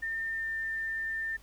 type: tone with pitch glide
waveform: sine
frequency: 1807 to 1795.6 Hz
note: A6 to A6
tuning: +46 to +35 cents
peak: -31 dBFS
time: 0.02-1.37 s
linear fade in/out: 10 ms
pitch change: -11 cents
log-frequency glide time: 0.27-0.67 s
effects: added 50 Hz sine -54 dBFS peak until 1.42 s + pink hiss -60 dBFS RMS until 1.42 s